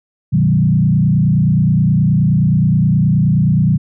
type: tone with frequency modulation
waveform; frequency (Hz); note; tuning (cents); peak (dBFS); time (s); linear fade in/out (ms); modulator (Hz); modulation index
sine; 155.56; D#3; 0; -9; 0.32-3.78; 20; 29.5; 1.4
effects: none